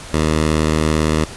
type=tone; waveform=10% pulse; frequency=77.78 Hz; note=D#2; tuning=in tune; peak=-6 dBFS; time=0.13-1.25 s; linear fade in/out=10 ms; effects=pink hiss -34 dBFS RMS until 1.36 s + resampled to 24000 Hz